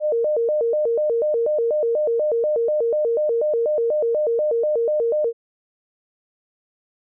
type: tone with vibrato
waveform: sine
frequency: 530 Hz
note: C5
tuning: 22 cents sharp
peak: -17 dBFS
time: 0-5.33 s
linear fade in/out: 50 ms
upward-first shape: square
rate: 4.1 Hz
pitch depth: 230 cents each way
effects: none

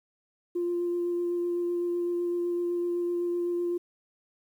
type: tone with vibrato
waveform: sine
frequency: 348.8 Hz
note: F4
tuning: 2 cents flat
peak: -25 dBFS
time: 0.55-3.78 s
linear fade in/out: 10 ms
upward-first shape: sine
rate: 7.9 Hz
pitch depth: 10 cents each way
effects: tanh soft clip ceiling -22 dBFS + 10-bit

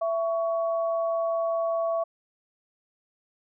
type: tone pair together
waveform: sine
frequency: 665 / 1120 Hz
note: E5 / C#6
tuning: +15 / +18 cents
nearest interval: major sixth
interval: 903 cents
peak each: -24 / -33 dBFS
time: 0.01-2.04 s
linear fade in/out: 10 ms
effects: none

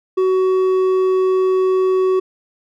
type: tone with hard clipping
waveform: sine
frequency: 374.8 Hz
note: F#4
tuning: 22 cents sharp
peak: -14 dBFS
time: 0.17-2.2 s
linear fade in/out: 10 ms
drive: 5 dB
effects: none

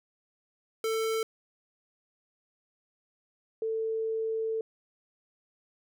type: tone pair in turn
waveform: square / sine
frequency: 445 / 445 Hz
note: A4 / A4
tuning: +20 / +20 cents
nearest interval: unison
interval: 0 cents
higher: neither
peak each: -28 dBFS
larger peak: neither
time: 0.84-1.23 / 3.62-4.61 s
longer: second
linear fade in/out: 2 ms
effects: none

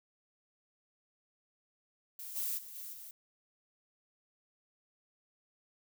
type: noise with level steps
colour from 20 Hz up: violet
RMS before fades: -45 / -36 / -49 / -45 / -49 dBFS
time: 2.19-3.11 s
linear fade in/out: 2 ms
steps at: 2.35 / 2.57 / 2.74 / 2.92 s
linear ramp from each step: 20 ms
effects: none

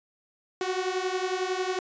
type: beating tone pair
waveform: sawtooth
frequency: 365.5 / 376.5 Hz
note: F#4 / F#4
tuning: -21 / +30 cents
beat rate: 11 Hz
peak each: -26 dBFS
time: 0.61-1.79 s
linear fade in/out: 2 ms
effects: resampled to 16000 Hz

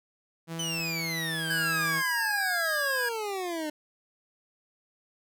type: tone with pitch glide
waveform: sawtooth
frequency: 164.81 to 162.07 Hz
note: E3 to E3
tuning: 0 to -29 cents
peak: -30 dBFS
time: 0.47-2.03 s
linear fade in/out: 50 ms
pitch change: -29 cents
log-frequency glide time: 1.04-1.32 s
type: exponential sweep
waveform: 25% pulse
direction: down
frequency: 3060 to 298 Hz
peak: -27 dBFS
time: 0.59-3.7 s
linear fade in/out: 5 ms
type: tone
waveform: square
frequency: 1641 Hz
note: G#6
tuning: 21 cents flat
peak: -28 dBFS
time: 1.5-3.09 s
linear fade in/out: 5 ms
effects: none

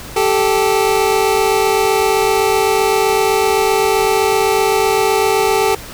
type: tone pair together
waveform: 25% pulse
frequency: 390 / 437.8 Hz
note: G4 / A4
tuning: -9 / -9 cents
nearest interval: major second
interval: 200 cents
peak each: -11 dBFS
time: 0.16-5.75 s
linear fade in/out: 5 ms
effects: pink hiss -32 dBFS RMS until 5.93 s

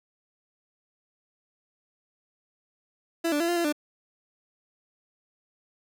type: tone with pitch steps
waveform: 30% pulse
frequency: 333.7 / 293 / 338 / 347.7 / 341 / 297.1 Hz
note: E4 / D4 / E4 / F4 / F4 / D4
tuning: +21 / -4 / +43 / -8 / -41 / +20 cents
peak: -21 dBFS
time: 3.24-3.726 s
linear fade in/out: 10 ms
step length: 81 ms
effects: none

